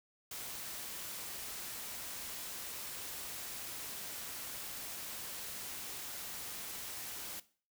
white noise, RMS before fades -44 dBFS, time 0.31-7.4 s, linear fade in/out 5 ms, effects noise-tail reverb RT60 0.4 s tail -17 dB re dry

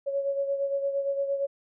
sine beating tone pair, 554.4 / 563.1 Hz, C#5 / C#5, 0 / +27 cents, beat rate 8.7 Hz, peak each -26 / -34 dBFS, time 0.06-1.47 s, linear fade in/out 20 ms, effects none

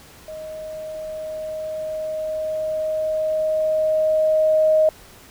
sine tone with level ramp, 625 Hz, D#5, 8 cents sharp, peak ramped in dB -31 to -12 dBFS, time 0.28-4.89 s, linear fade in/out 2 ms, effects pink hiss -46 dBFS RMS until 5.3 s

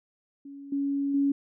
sine tone with level steps, 279.8 Hz, C#4, 16 cents sharp, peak -40 / -25 / -21 dBFS, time 0.45-1.32 s, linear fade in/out 5 ms, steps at 0.72 / 1.14 s, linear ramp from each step 5 ms, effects none

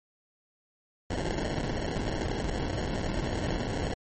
pink noise with sample-and-hold, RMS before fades -31 dBFS, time 1.1-3.94 s, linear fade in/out 5 ms, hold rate 1225 Hz, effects MP3 32 kbps

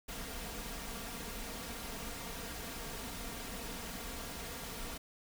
pink noise with comb filter, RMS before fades -43 dBFS, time 0.08-4.98 s, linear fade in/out 10 ms, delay 4.3 ms, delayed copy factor +0.55, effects none

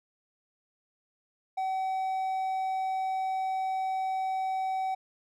triangle tone, 760 Hz, F#5, 46 cents sharp, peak -26 dBFS, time 1.57-4.95 s, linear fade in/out 10 ms, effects none

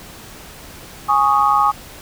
sine chord, Ab suspended fourth, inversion none, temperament equal, 830.6 / 1108.7 / 1244.5 Hz, Ab5 / Db6 / Eb6, 0 / 0 / 0 cents, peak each -16 dBFS, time 1.08-1.72 s, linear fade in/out 20 ms, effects pink hiss -38 dBFS RMS until 2.01 s

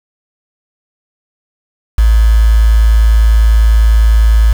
sine tone with quantisation, 55 Hz, A1, in tune, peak -4 dBFS, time 1.98-4.53 s, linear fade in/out 5 ms, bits 4, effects none

